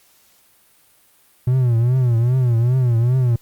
triangle tone with vibrato, 122.2 Hz, B2, 18 cents flat, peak -11 dBFS, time 1.47-3.36 s, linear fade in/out 5 ms, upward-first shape triangle, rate 2.5 Hz, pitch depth 140 cents each way, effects white hiss -55 dBFS RMS until 3.41 s + Opus 48 kbps

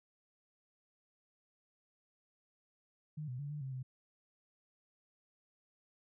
sine tone with pitch steps, 152.3 / 125.3 / 143.5 / 148.6 / 133.2 / 129.3 Hz, D#3 / B2 / D3 / D3 / C3 / C3, -37 / +25 / -40 / +21 / +31 / -20 cents, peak -39 dBFS, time 3.17-3.83 s, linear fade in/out 10 ms, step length 110 ms, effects none

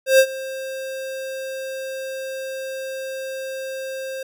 square tone with ADSR envelope, 530 Hz, C5, 22 cents sharp, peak -9 dBFS, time 0.06-4.23 s, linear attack 130 ms, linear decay 67 ms, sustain -19 dB, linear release 4 ms, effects none

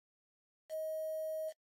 sine tone with quantisation, 630 Hz, D#5, 21 cents sharp, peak -36 dBFS, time 0.69-1.53 s, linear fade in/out 50 ms, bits 9, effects noise-tail reverb RT60 0.1 s tail -26 dB re dry + MP3 64 kbps

